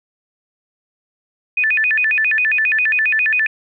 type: tone with vibrato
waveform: sine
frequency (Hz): 2093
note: C7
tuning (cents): 0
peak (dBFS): -13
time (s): 1.57-3.47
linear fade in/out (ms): 5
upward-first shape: square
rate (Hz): 7.4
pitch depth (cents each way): 300
effects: none